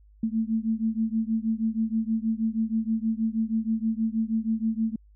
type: beating tone pair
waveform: sine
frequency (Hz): 220 / 226.3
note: A3 / A3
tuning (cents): 0 / +49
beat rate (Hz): 6.3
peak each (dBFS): -26 / -27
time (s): 0.23-4.96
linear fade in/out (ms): 5
effects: added 51 Hz sine -52 dBFS peak until 5.15 s